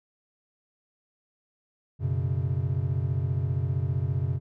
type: chord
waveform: triangle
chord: F# suspended fourth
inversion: none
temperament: equal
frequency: 92.5 / 123.47 / 138.59 Hz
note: F#2 / B2 / C#3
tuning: 0 / 0 / 0 cents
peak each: -27 dBFS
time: 1.99-4.4 s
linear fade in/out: 50 ms
effects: none